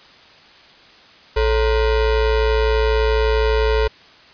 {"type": "ring-modulated tone", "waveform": "square", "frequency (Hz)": 246.9, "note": "B3", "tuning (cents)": 0, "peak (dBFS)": -12, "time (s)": [1.36, 3.88], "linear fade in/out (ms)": 10, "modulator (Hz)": 191, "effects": ["white hiss -46 dBFS RMS until 4.33 s", "resampled to 11025 Hz"]}